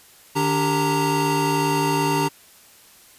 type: tone cluster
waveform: square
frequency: 151.9 / 288.1 / 393.5 / 924 Hz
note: D#3 / D4 / G4 / A#5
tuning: -41 / -33 / +7 / -16 cents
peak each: -26 / -26 / -26 / -23 dBFS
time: 0.35-2.29 s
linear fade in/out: 20 ms
effects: white hiss -50 dBFS RMS until 3.18 s + resampled to 32000 Hz